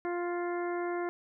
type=harmonic tone; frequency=349.8 Hz; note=F4; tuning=3 cents sharp; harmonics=1 / 2 / 3 / 4 / 5 / 6; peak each=-32 / -38 / -42 / -44 / -46 / -48 dBFS; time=0.05-1.09 s; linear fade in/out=0 ms; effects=none